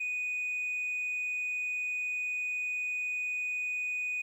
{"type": "tone", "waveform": "sine", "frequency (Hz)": 2482, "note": "D#7", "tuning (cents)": -5, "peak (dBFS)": -29, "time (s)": [0, 4.22], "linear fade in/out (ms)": 10, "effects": ["tanh soft clip ceiling -29 dBFS", "11-bit"]}